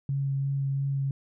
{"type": "tone with vibrato", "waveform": "sine", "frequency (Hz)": 137.8, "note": "C#3", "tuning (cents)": -10, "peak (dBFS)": -25, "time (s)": [0.09, 1.11], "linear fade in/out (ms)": 2, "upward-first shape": "sine", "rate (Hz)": 2.9, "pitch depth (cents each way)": 11, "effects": []}